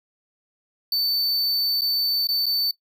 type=tone with dropouts; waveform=square; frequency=4533 Hz; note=C#8; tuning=38 cents sharp; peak=-21 dBFS; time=0.92-2.71 s; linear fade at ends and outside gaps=2 ms; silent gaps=1.81-1.818 / 2.271-2.288 / 2.458-2.464 s; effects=noise-tail reverb RT60 0.1 s tail -20 dB re dry

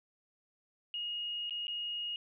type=tone with dropouts; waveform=sine; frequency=2870 Hz; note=F7; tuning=47 cents sharp; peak=-35 dBFS; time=0.94-2.16 s; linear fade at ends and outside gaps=1 ms; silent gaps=1.496-1.507 / 1.67-1.68 s; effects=none

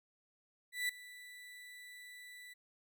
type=tone with ADSR envelope; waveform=35% pulse; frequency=1975.5 Hz; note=B6; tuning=in tune; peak=-30 dBFS; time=0.72-2.54 s; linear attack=170 ms; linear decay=5 ms; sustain=-19 dB; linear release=14 ms; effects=none

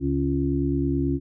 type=harmonic tone; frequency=69.3 Hz; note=C#2; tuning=in tune; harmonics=1 / 2 / 4 / 5; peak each=-28 / -27 / -24 / -28 dBFS; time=0-1.2 s; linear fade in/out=50 ms; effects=none

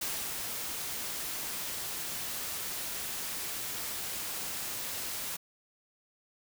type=noise with ADSR envelope; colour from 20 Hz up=white; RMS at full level=-34 dBFS; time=0.01-5.37 s; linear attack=7 ms; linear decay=280 ms; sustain=-3 dB; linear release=14 ms; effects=none

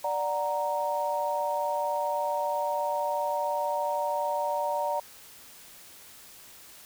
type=chord; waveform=sine; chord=D augmented; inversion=none; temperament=equal; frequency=587.3 / 740 / 932.3 Hz; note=D5 / F#5 / A#5; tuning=0 / 0 / 0 cents; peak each=-30 / -34 / -29 dBFS; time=0.04-5 s; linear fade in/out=5 ms; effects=white hiss -50 dBFS RMS until 6.85 s

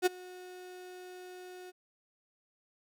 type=tone with ADSR envelope; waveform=35% pulse; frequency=364.5 Hz; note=F#4; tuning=26 cents flat; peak=-20 dBFS; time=0.02-1.72 s; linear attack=42 ms; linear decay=18 ms; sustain=-24 dB; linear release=29 ms; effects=none

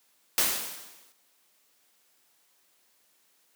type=noise with exponential decay; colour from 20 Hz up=white; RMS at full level=-22 dBFS; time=0.38-1.12 s; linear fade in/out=0 ms; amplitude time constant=160 ms; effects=white hiss -67 dBFS RMS until 3.55 s + high-pass 200 Hz 12 dB/octave

